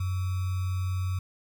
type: tone with sample-and-hold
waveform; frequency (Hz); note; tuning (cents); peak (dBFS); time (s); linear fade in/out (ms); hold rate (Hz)
sine; 92.5; F#2; 0; -26; 0-1.19; 5; 1225
effects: none